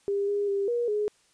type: tone with pitch steps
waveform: sine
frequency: 400.7 / 407.2 / 397.8 / 477.4 / 418.7 Hz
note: G4 / G#4 / G4 / A#4 / G#4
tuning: +38 / -34 / +25 / +41 / +14 cents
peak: -24 dBFS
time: 0.08-1.08 s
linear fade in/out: 0 ms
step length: 200 ms
effects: white hiss -64 dBFS RMS until 1.33 s + resampled to 22050 Hz